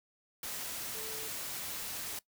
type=tone in noise; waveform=sine; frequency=440 Hz; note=A4; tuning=in tune; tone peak=-46 dBFS; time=0.95-1.28 s; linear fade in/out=2 ms; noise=white; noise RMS=-40 dBFS; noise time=0.43-2.19 s; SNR=-9 dB; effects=noise-tail reverb RT60 0.1 s tail -19 dB re dry